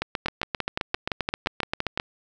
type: two click trains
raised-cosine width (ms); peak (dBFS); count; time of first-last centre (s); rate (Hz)
0.3; -9 / -9; 16 / 11; 0.02-1.999 / 0.26-1.975; 7.58 / 5.83
effects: none